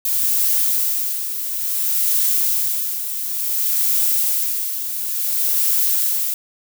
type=noise with tremolo; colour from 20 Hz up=violet; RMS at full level=-17 dBFS; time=0.05-6.34 s; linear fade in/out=2 ms; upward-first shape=sine; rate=0.57 Hz; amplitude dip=60%; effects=none